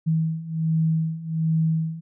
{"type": "beating tone pair", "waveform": "sine", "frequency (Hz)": [159.9, 161.2], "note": ["D#3", "E3"], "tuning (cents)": [48, -38], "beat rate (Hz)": 1.3, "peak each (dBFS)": [-25, -22], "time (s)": [0.06, 2.01], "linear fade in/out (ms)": 20, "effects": []}